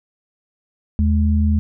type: tone pair together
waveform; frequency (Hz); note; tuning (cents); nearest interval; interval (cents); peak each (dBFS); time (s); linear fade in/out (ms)
sine; 79.41 / 212; D#2 / G#3; +36 / +36; octave + perfect fourth; 1700; -14 / -19; 0.99-1.59; 0
effects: none